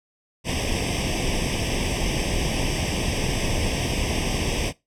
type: noise with comb filter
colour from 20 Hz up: pink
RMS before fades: -24 dBFS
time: 0.44-4.73 s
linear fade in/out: 50 ms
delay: 0.36 ms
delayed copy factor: +1
effects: noise-tail reverb RT60 0.2 s tail -19 dB re dry + low-pass 8000 Hz 12 dB/octave